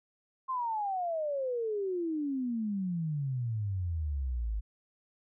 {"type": "exponential sweep", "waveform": "sine", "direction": "down", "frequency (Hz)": [1066, 50.6], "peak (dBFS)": -30, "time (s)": [0.48, 4.61], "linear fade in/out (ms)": 20, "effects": []}